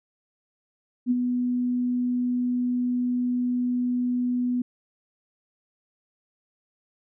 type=tone with ADSR envelope; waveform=sine; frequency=246.9 Hz; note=B3; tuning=in tune; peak=-17 dBFS; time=1.06-4.62 s; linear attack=48 ms; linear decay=31 ms; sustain=-5 dB; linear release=5 ms; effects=none